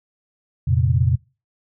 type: chord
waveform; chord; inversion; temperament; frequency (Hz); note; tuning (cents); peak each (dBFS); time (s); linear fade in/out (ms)
sine; F suspended fourth; none; equal with one note detuned; 87.31 / 116.54 / 133.64; F2 / Bb2 / C3; 0 / 0 / +37; -19; 0.67-1.16; 10
effects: noise-tail reverb RT60 0.3 s tail -22 dB re dry